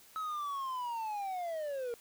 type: linear sweep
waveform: triangle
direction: down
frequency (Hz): 1294 to 462.9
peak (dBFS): -33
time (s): 0.16-1.94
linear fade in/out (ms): 0
effects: white hiss -59 dBFS RMS until 2 s